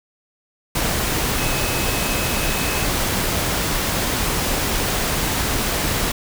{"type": "tone in noise", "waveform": "sine", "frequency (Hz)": 2566, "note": "E7", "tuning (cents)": -47, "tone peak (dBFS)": -30, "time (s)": [1.38, 2.85], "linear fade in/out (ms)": 5, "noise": "pink", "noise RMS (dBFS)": -21, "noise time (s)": [0.75, 6.12], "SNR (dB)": -12, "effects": []}